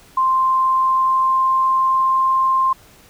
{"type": "tone with pitch glide", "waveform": "sine", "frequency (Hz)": [1046.5, 1053.8], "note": ["C6", "C6"], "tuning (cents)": [0, 12], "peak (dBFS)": -13, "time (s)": [0.17, 2.73], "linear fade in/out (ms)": 5, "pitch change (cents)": 12, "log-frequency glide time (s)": [0.58, 2.34], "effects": ["pink hiss -48 dBFS RMS until 3.09 s"]}